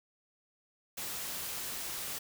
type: noise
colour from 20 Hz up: white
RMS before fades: -39 dBFS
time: 0.97-2.19 s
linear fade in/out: 10 ms
effects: none